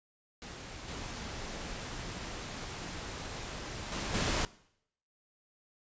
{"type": "noise with level steps", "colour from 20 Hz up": "pink", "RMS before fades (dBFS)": [-45, -41, -36, -31], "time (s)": [0.42, 4.45], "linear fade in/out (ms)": 0, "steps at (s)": [0.88, 3.92, 4.14], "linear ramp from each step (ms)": 2, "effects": ["noise-tail reverb RT60 0.7 s tail -20 dB re dry", "resampled to 16000 Hz"]}